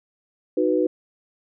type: chord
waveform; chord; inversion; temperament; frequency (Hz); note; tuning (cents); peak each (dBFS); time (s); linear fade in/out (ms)
sine; B major; first; equal; 311.1 / 370 / 493.9; D#4 / F#4 / B4; 0 / 0 / 0; -22; 0.57-0.87; 5
effects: none